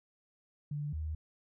sine tone pair in turn, 146.83 / 77.78 Hz, D3 / D#2, 0 / 0 cents, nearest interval major seventh, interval 1100 cents, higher first, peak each -34 / -34 dBFS, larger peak neither, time 0.71-0.93 / 0.93-1.15 s, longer neither, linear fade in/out 5 ms, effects none

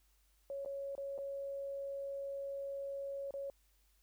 sine tone with dropouts, 554.4 Hz, C#5, in tune, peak -39 dBFS, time 0.5-3.5 s, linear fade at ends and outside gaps 1 ms, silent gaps 0.649-0.659 / 0.952-0.979 / 1.179-1.186 / 3.308-3.339 s, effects added 50 Hz sine -70 dBFS peak until 4.02 s + white hiss -75 dBFS RMS until 4.02 s

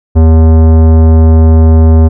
sine tone with tanh clipping, 80.3 Hz, E2, 45 cents flat, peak -3 dBFS, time 0.15-2.09 s, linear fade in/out 20 ms, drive 17 dB, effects none

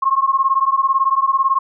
sine beating tone pair, 1069 / 1087 Hz, C6 / C#6, +37 / -34 cents, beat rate 18 Hz, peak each -16 dBFS, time 0.02-1.59 s, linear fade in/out 10 ms, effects none

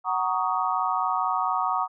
sine chord, D# minor seventh, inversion first, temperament just, 746.7 / 933.4 / 1120.1 / 1244.5 Hz, F#5 / A#5 / C#6 / D#6, +16 / +2 / +18 / 0 cents, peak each -28 dBFS, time 0.04-1.88 s, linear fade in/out 50 ms, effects none

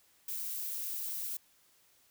violet noise, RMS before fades -38 dBFS, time 0.28-1.37 s, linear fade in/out 5 ms, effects white hiss -67 dBFS RMS until 2.1 s

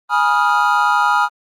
triangle chord, F half-diminished seventh, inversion first, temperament equal with one note detuned, 830.6 / 973.6 / 1244.5 / 1396.9 Hz, Ab5 / Cb6 / Eb6 / F6, 0 / -25 / 0 / 0 cents, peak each -16 dBFS, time 0.09-1.29 s, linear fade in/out 50 ms, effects Opus 32 kbps

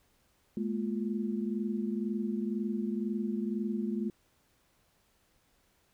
sine tone cluster, 211.3 / 233.3 / 349.9 Hz, G#3 / A#3 / F4, +30 / +2 / +3 cents, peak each -32 / -36 / -38 dBFS, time 0.57-4.1 s, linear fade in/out 2 ms, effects pink hiss -70 dBFS RMS until 5.93 s

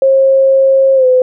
sine tone with pitch glide, 537 to 508.9 Hz, C5 to C5, +45 to -48 cents, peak -5 dBFS, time 0.02-1.22 s, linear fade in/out 2 ms, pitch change -93 cents, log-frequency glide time 0.95-1.06 s, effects none

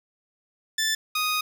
15% pulse tone pair in turn, 1760 / 1244.5 Hz, A6 / D#6, 0 / 0 cents, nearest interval tritone, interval 600 cents, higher first, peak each -16 / -17 dBFS, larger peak first, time 0.78-0.95 / 1.15-1.41 s, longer second, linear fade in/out 5 ms, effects none

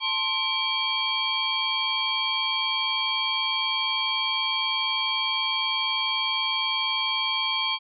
sine tone cluster, 881 / 1052 / 2325 / 3236 / 4468 Hz, A5 / C6 / D7 / G#7 / C#8, +2 / +9 / -18 / -46 / +13 cents, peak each -34 / -31 / -30 / -26 / -33 dBFS, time 0-7.79 s, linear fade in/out 50 ms, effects none

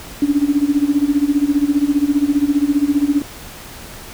sine tone with tremolo, 287.7 Hz, D4, 36 cents flat, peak -9 dBFS, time 0.22-3.22 s, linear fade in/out 2 ms, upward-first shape sine, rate 15 Hz, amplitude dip 85%, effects pink hiss -35 dBFS RMS until 4.13 s

